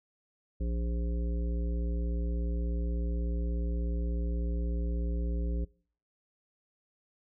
harmonic tone, 58.27 Hz, A#1, in tune, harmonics 1 / 3 / 5 / 7 / 9, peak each -29 / -39 / -43 / -46 / -48 dBFS, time 0.6-5.65 s, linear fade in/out 10 ms, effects noise-tail reverb RT60 0.5 s tail -24 dB re dry

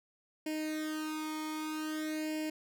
sawtooth tone with flanger, 310 Hz, D#4, 6 cents flat, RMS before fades -37 dBFS, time 0.46-2.5 s, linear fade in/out 5 ms, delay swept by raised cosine 0.4 to 0.9 ms, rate 0.52 Hz, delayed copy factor +0.9, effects none

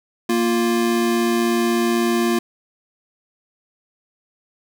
square tone pair together, 233.1 / 349.2 Hz, A#3 / F4, 0 / 0 cents, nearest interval perfect fifth, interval 700 cents, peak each -20 dBFS, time 0.29-2.39 s, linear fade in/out 5 ms, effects none

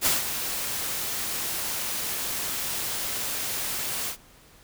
white noise with ADSR envelope, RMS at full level -21 dBFS, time 0.01-4.17 s, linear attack 52 ms, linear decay 160 ms, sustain -9 dB, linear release 86 ms, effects pink hiss -54 dBFS RMS until 4.63 s

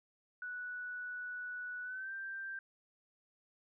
sine tone with pitch glide, 1477 to 1573.9 Hz, F#6 to G6, -3 to +7 cents, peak -40 dBFS, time 0.42-2.59 s, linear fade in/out 2 ms, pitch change +110 cents, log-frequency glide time 1.83-2.12 s, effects none

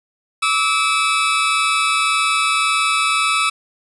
20% pulse tone pair together, 1158.2 / 1300 Hz, D6 / E6, -24 / -24 cents, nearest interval major second, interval 200 cents, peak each -16 / -11 dBFS, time 0.42-3.5 s, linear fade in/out 10 ms, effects resampled to 24000 Hz + 7-bit

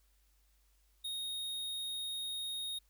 square tone, 3729 Hz, A#7, in tune, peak -38 dBFS, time 1.04-2.79 s, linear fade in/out 10 ms, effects added 50 Hz sine -68 dBFS peak until 2.89 s + white hiss -75 dBFS RMS until 2.89 s

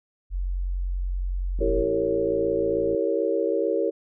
sine tone, 45.26 Hz, F#1, 37 cents flat, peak -24 dBFS, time 0.3-1.86 s, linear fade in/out 50 ms
click train, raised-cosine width 3 ms, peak -26 dBFS, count 77, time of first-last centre 1.59-2.947 s, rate 56 Hz
sine chord, E diminished seventh, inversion none, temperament equal with one note detuned, 329.6 / 392 / 458.7 / 554.4 Hz, E4 / G4 / Bb4 / Db5, 0 / 0 / -28 / 0 cents, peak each -28 / -27 / -25 / -27 dBFS, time 1.6-3.91 s, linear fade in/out 20 ms
effects none

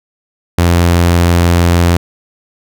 sawtooth tone, 86.3 Hz, F2, 20 cents flat, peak -3 dBFS, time 0.58-1.97 s, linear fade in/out 5 ms, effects none

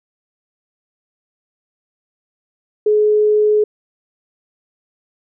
sine tone, 423.3 Hz, G#4, 33 cents sharp, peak -10 dBFS, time 2.86-3.64 s, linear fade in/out 5 ms, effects none

